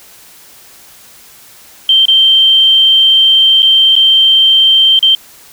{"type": "tone with dropouts", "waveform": "sine", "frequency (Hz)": 3136, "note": "G7", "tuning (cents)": 0, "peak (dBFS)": -4, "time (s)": [1.89, 5.15], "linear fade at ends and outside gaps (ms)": 2, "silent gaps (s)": [[2.055, 2.082], [3.622, 3.628], [3.955, 3.963], [4.991, 5.027]], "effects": ["white hiss -39 dBFS RMS until 5.52 s"]}